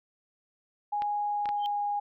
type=tone with pitch glide; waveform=sine; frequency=827 to 820.8 Hz; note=G#5 to G#5; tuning=-8 to -21 cents; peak=-27 dBFS; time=0.92-2 s; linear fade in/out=10 ms; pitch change=-13 cents; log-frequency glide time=1.27-1.82 s
type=clicks; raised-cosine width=0.3 ms; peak=-23 dBFS; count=3; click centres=1.021 / 1.457 / 1.49 s
type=tone with exponential growth; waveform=sine; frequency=3136 Hz; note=G7; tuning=in tune; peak=-32 dBFS; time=1.57-1.66 s; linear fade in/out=0 ms; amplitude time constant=19 ms
effects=none